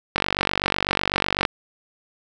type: click train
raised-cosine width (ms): 0.3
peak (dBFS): -3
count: 63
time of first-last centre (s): 0.16-1.452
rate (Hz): 48
effects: none